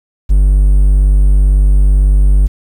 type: tone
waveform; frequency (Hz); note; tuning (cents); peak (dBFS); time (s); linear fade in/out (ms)
triangle; 49; G1; 0; -3; 0.29-2.48; 20
effects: 7-bit